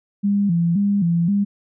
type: tone with vibrato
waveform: sine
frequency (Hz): 185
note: F#3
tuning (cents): 0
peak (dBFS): -15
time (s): 0.23-1.45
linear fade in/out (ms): 20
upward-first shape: square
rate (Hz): 1.9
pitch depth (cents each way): 150
effects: none